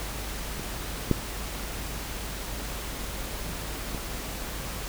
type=clicks; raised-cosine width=3 ms; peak=-21 / -7 / -20 dBFS; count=3; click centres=0.596 / 1.113 / 3.947 s; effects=added 50 Hz sine -37 dBFS peak until 4.88 s + pink hiss -36 dBFS RMS until 4.88 s